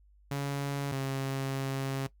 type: tone pair in turn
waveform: sawtooth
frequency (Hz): 140.5 / 135.38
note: C#3 / C#3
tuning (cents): +24 / -41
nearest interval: minor second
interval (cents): 65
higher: first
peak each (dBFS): -27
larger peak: neither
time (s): 0.31-0.92 / 0.92-2.07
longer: second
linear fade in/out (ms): 5
effects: noise-tail reverb RT60 0.1 s tail -17 dB re dry + added 50 Hz sine -58 dBFS peak until 2.2 s